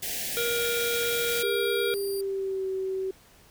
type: band-stop noise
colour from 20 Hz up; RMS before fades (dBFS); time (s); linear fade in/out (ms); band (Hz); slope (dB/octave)
white; -32; 0.02-1.43; 10; 800 to 1600; 96
type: harmonic tone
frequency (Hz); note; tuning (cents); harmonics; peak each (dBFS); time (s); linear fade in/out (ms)
472; A#4; +22; 1 / 3 / 5 / 7 / 8; -28 / -33 / -35 / -36 / -37; 0.37-1.94; 0
type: tone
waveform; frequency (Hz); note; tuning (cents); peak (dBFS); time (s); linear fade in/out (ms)
10% pulse; 4733; D8; +13; -30; 1.31-2.21; 2
type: tone with pitch glide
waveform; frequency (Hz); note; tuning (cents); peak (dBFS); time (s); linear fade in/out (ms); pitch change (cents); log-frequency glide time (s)
sine; 403.1 to 380.5; G4 to F#4; +48 to +48; -27; 1.43-3.11; 5; -100; 1.82-2.67
effects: pink hiss -56 dBFS RMS until 3.5 s